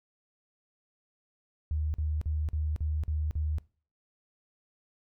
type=tone bursts; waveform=sine; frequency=76.5 Hz; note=D#2; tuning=29 cents flat; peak=-27 dBFS; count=7; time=1.71-3.584 s; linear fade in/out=0 ms; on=230 ms; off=44 ms; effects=noise-tail reverb RT60 0.4 s tail -22 dB re dry